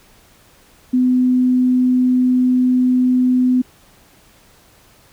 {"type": "tone", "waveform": "sine", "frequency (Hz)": 252.4, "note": "B3", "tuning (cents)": 38, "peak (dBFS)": -11, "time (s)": [0.93, 3.62], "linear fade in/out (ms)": 10, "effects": ["pink hiss -50 dBFS RMS until 5.12 s"]}